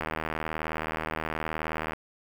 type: click train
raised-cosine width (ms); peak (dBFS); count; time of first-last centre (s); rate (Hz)
0.5; -15; 153; 0.01-1.934; 79
effects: 7-bit